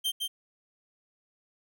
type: tone with echo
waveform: 45% pulse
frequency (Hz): 3153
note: G7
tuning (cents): +9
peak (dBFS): -26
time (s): 0.04-0.12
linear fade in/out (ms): 20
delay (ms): 160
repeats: 1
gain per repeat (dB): -3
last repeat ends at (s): 0.28
effects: none